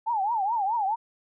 sine tone with vibrato, 854 Hz, G#5, 48 cents sharp, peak -23 dBFS, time 0.06-0.96 s, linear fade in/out 20 ms, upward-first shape triangle, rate 4.7 Hz, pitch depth 230 cents each way, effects none

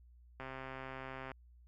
click train, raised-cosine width 0.5 ms, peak -30 dBFS, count 122, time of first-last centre 0.4-1.317 s, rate 132 Hz, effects added 60 Hz sine -58 dBFS peak until 1.67 s

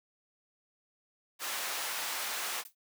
pink high-pass noise, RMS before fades -36 dBFS, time 1.39-2.64 s, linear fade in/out 50 ms, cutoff 890 Hz, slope 12 dB/octave
blue noise with exponential decay, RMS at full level -42 dBFS, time 2.65-2.75 s, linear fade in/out 5 ms, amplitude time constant 20 ms
effects none

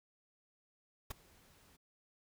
pink noise with ADSR envelope, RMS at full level -41 dBFS, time 1.1-1.77 s, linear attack 11 ms, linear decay 11 ms, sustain -24 dB, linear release 16 ms, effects none

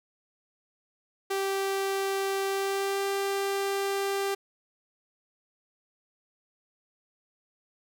sawtooth tone with pitch glide, 390.3 to 394.8 Hz, G4 to G4, -8 to +12 cents, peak -23 dBFS, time 1.3-4.35 s, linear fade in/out 10 ms, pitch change +20 cents, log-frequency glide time 2.46-3.04 s, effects none

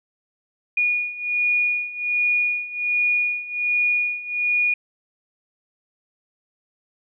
sine beating tone pair, 2446 / 2447.3 Hz, D#7 / D#7, -30 / -29 cents, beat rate 1.3 Hz, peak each -24 / -21 dBFS, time 0.77-4.74 s, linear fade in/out 5 ms, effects none

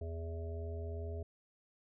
harmonic tone, 82.41 Hz, E2, in tune, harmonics 1 / 3 / 5 / 7 / 8, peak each -39 / -54 / -47 / -54 / -51 dBFS, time 0.01-1.23 s, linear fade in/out 5 ms, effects none

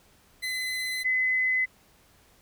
30% pulse / sine tone pair in turn, 2027 / 2027 Hz, B6 / B6, +45 / +45 cents, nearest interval unison, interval 0 cents, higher neither, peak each -26 / -22 dBFS, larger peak second, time 0.42-1.04 / 1.04-1.66 s, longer neither, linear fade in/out 20 ms, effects pink hiss -60 dBFS RMS until 2.41 s

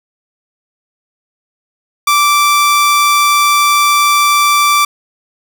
sawtooth tone, 1169 Hz, D6, 8 cents flat, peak -4 dBFS, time 2.07-4.85 s, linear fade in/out 5 ms, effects none

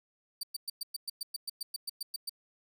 sawtooth tone bursts, 4623 Hz, D8, 28 cents flat, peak -31 dBFS, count 15, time 0.41-2.295 s, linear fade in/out 5 ms, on 23 ms, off 110 ms, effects none

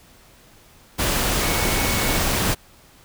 sine tone in noise, 2217 Hz, C#7, in tune, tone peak -30 dBFS, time 1.4-2.19 s, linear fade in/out 20 ms, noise pink, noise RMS -21 dBFS, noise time 0.98-2.55 s, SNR -12 dB, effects pink hiss -51 dBFS RMS until 3.04 s

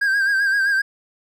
triangle tone with vibrato, 1599 Hz, G6, 34 cents sharp, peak -14 dBFS, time 0.01-0.82 s, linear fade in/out 10 ms, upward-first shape sine, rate 7.7 Hz, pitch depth 57 cents each way, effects none

